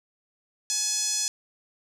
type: tone with band-pass filter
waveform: 5% pulse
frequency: 849 Hz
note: G#5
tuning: 38 cents sharp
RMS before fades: -27 dBFS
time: 0.7-1.28 s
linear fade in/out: 0 ms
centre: 6100 Hz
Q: 2.4
effects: none